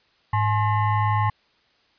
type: tone with frequency modulation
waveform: sine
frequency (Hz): 106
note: G#2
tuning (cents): +36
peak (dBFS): -18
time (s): 0.33-1.3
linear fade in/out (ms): 5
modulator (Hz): 958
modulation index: 1.1
effects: white hiss -62 dBFS RMS until 1.98 s + resampled to 11025 Hz